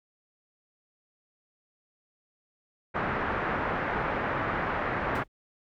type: low-pass noise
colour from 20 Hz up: white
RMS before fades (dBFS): -30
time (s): 2.94-5.24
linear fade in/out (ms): 20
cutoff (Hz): 1700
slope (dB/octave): 24
type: noise with exponential decay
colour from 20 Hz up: brown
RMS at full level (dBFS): -28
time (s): 5.15-5.28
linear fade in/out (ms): 5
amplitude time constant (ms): 28
effects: none